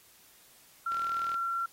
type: tone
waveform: sine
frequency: 1364 Hz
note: F6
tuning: 41 cents flat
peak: -29 dBFS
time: 0.86-1.66 s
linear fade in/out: 5 ms
type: click train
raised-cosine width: 0.2 ms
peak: -27 dBFS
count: 18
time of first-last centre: 0.92-1.343 s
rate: 40.2 Hz
effects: white hiss -59 dBFS RMS until 1.72 s + AAC 48 kbps